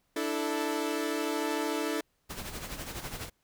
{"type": "chord", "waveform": "sawtooth", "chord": "D suspended second", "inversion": "none", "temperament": "equal with one note detuned", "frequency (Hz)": [293.7, 327, 440], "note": ["D4", "E4", "A4"], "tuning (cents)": [0, -14, 0], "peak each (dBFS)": -30, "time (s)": [0.16, 2.01], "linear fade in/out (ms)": 5}
{"type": "noise with tremolo", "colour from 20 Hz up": "pink", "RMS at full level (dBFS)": -37, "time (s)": [2.29, 3.3], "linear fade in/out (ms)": 20, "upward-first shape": "sine", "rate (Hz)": 12, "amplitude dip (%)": 60}
{"effects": ["pink hiss -74 dBFS RMS until 3.43 s"]}